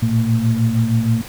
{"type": "tone cluster", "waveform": "sine", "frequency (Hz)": [112.5, 118.9, 226.6], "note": ["A2", "A#2", "A#3"], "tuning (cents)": [39, 35, -49], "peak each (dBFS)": -18, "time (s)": [0.02, 1.22], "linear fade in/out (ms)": 10, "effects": ["pink hiss -35 dBFS RMS until 1.28 s"]}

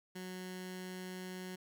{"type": "tone with notch filter", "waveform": "15% pulse", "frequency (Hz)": 184.1, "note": "F#3", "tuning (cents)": -8, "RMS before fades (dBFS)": -45, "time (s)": [0.15, 1.56], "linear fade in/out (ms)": 10, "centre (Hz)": 630, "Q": 1.1, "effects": []}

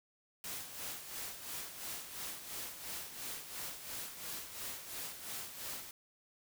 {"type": "noise with tremolo", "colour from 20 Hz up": "white", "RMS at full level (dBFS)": -42, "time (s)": [0.44, 5.91], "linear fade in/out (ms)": 2, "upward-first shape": "sine", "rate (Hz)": 2.9, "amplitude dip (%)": 60, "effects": []}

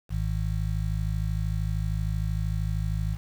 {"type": "harmonic tone", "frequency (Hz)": 53, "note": "G#1", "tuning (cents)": 36, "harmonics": [1, 2, 3], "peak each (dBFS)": [-28, -29, -32], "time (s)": [0.09, 3.18], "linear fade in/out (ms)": 50, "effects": ["8-bit"]}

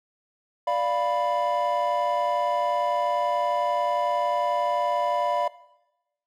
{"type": "chord", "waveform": "triangle", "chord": "B diminished", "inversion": "first", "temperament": "equal", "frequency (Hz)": [587.3, 698.5, 987.8], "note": ["D5", "F5", "B5"], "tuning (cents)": [0, 0, 0], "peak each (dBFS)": -24, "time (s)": [0.67, 5.48], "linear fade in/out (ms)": 5, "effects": ["noise-tail reverb RT60 0.9 s tail -18 dB re dry", "tanh soft clip ceiling -11 dBFS"]}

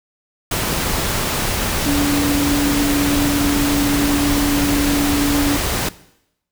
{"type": "tone in noise", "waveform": "sine", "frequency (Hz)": 286.9, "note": "D4", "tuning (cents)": -40, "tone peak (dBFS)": -16, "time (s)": [1.86, 5.57], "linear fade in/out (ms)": 5, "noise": "pink", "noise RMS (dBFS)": -20, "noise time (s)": [0.51, 5.89], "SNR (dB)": 1, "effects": ["noise-tail reverb RT60 0.8 s tail -18 dB re dry"]}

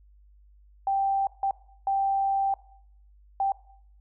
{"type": "tone bursts at uneven times", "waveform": "sine", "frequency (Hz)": 784, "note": "G5", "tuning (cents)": 0, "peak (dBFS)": -22, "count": 4, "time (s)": [[0.87, 1.27], [1.43, 1.51], [1.87, 2.54], [3.4, 3.52]], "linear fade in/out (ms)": 2, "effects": ["noise-tail reverb RT60 0.7 s tail -20 dB re dry", "added 50 Hz sine -53 dBFS peak until 4 s"]}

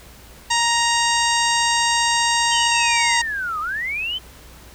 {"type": "harmonic tone", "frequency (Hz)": 935, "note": "A#5", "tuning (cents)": 5, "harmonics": [1, 2, 3, 4, 5, 6, 7, 8, 9], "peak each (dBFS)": [-20, -23, -25, -26, -27, -28, -28, -29, -30], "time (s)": [0.5, 3.22], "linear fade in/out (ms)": 10}
{"type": "linear two-way sweep", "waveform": "sine", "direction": "down then up", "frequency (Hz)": [3136, 1193, 3136], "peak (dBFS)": -22, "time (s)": [2.51, 4.19], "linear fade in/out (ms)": 20, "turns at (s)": 3.6}
{"effects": ["added 60 Hz sine -45 dBFS peak until 4.74 s", "pink hiss -45 dBFS RMS until 4.74 s"]}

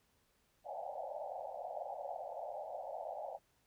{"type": "band-pass noise", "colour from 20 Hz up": "pink", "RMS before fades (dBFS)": -44, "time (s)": [0.64, 3.39], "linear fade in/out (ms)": 50, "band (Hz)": [540, 840], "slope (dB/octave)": 96, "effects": ["pink hiss -75 dBFS RMS until 3.66 s"]}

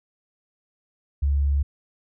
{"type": "tone", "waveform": "sine", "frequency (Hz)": 70.6, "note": "C#2", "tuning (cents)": 32, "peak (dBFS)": -18, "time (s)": [1.22, 1.63], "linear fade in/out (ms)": 10, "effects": []}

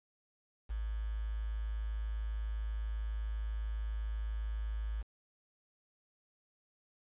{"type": "tone with quantisation", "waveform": "sine", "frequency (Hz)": 53.8, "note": "A1", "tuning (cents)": -38, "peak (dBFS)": -34, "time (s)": [0.69, 5.03], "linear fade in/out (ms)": 20, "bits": 9, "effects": ["resampled to 8000 Hz"]}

